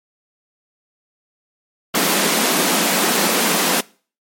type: high-pass noise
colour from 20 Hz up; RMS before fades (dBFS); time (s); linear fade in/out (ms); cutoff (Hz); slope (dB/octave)
pink; -17; 1.94-3.81; 10; 170; 96
effects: noise-tail reverb RT60 0.4 s tail -23 dB re dry + MP3 64 kbps